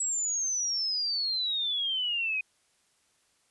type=exponential sweep; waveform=sine; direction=down; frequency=7830 to 2489 Hz; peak=-27 dBFS; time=0-2.41 s; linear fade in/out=5 ms; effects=white hiss -69 dBFS RMS until 3.5 s + resampled to 24000 Hz